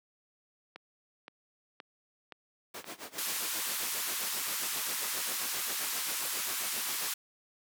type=click train; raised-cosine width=0.3 ms; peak=-28 dBFS; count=7; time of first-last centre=0.76-3.885 s; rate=1.92 Hz
type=noise with tremolo; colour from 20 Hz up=pink; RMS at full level=-40 dBFS; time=2.74-7.11 s; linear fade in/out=5 ms; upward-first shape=sine; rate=7.5 Hz; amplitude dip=90%
type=band-pass noise; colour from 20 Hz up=white; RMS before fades=-35 dBFS; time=3.18-7.14 s; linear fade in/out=5 ms; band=890 to 16000 Hz; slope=48 dB/octave
effects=high-pass 300 Hz 12 dB/octave